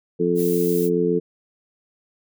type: harmonic tone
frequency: 87.31 Hz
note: F2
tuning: in tune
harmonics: 2 / 3 / 4 / 5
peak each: -24 / -26 / -23 / -20 dBFS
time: 0.19-1.2 s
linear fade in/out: 20 ms
type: noise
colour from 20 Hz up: violet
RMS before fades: -32 dBFS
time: 0.35-0.9 s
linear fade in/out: 50 ms
effects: none